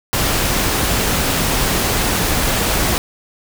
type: noise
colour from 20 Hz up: pink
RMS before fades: -17 dBFS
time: 0.13-2.98 s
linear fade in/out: 0 ms
effects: none